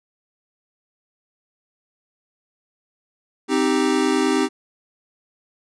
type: chord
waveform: square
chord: C minor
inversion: none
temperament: equal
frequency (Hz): 261.6 / 311.1 / 392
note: C4 / Eb4 / G4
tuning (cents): 0 / 0 / 0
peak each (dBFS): -22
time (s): 3.48-4.49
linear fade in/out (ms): 50
effects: resampled to 22050 Hz